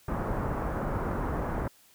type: low-pass noise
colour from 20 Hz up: pink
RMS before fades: -31 dBFS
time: 0.08-1.68 s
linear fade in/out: 5 ms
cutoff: 1400 Hz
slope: 24 dB/octave
effects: white hiss -60 dBFS RMS until 1.94 s